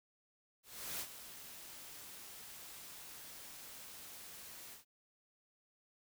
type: noise with ADSR envelope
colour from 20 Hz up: white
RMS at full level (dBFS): -41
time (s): 0.63-4.85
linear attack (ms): 370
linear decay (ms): 61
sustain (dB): -11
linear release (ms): 130
effects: none